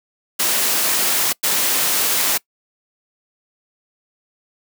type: noise bursts at uneven times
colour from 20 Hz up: white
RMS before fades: -18 dBFS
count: 2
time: 0.39-1.33 / 1.43-2.38 s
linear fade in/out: 10 ms
effects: noise-tail reverb RT60 0.1 s tail -23 dB re dry + high-pass 200 Hz 12 dB/octave